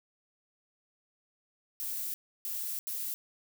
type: noise bursts at uneven times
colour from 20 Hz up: violet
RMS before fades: -36 dBFS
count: 3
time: 1.8-2.14 / 2.45-2.79 / 2.87-3.14 s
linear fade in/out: 0 ms
effects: none